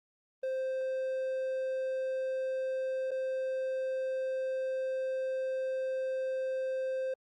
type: tone with dropouts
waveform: triangle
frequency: 523.3 Hz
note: C5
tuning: in tune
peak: -29 dBFS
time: 0.43-7.14 s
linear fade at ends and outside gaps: 5 ms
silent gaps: 3.109-3.114 s
effects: Opus 32 kbps

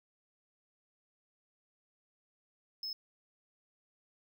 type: tone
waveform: triangle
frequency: 5190 Hz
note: E8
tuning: 28 cents flat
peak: -36 dBFS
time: 2.83-2.93 s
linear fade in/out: 2 ms
effects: none

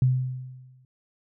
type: tone with exponential decay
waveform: sine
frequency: 128.3 Hz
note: C3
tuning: 34 cents flat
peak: -15 dBFS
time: 0.02-0.85 s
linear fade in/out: 2 ms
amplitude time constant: 180 ms
effects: none

